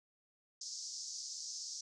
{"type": "band-pass noise", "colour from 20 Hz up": "pink", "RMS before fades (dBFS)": -45, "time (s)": [0.61, 1.81], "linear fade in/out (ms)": 5, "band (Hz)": [4900, 6700], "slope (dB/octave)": 48, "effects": []}